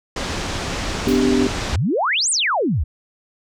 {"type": "low-pass noise", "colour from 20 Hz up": "pink", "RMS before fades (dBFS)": -25, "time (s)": [0.16, 1.76], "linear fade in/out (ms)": 5, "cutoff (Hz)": 7000, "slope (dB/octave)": 24}
{"type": "chord", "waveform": "sine", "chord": "G major", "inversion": "first", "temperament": "equal with one note detuned", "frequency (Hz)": [251.1, 293.7, 392], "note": ["B3", "D4", "G4"], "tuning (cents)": [29, 0, 0], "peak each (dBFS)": [-17, -20, -19], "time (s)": [1.07, 1.47], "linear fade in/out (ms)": 2}
{"type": "noise with exponential decay", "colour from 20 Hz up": "white", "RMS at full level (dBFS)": -33, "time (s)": [1.08, 1.31], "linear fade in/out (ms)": 5, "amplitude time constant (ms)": 48}
{"type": "exponential two-way sweep", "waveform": "sine", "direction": "up then down", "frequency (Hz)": [58.27, 9397, 58.27], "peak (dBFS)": -16, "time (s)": [1.72, 2.84], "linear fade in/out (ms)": 10, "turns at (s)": 2.3}
{"effects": []}